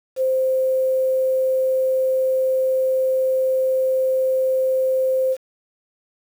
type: tone with quantisation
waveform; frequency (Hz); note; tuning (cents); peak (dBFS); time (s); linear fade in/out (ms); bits
sine; 522; C5; -4; -16; 0.16-5.37; 50; 7
effects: none